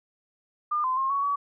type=tone with pitch steps; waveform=sine; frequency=1206 / 1030 / 1069 / 1118 / 1136 Hz; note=D6 / C6 / C6 / C#6 / C#6; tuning=+46 / -28 / +37 / +14 / +42 cents; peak=-23 dBFS; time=0.71-1.36 s; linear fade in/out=10 ms; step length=130 ms; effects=none